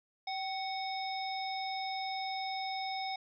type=harmonic tone with a mistuned harmonic; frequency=740 Hz; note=F#5; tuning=in tune; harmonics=1 / 3 / 5 / 7; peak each=-36 / -43 / -44 / -44 dBFS; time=0.27-3.16 s; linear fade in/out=5 ms; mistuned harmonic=1; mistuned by=+66 cents; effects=none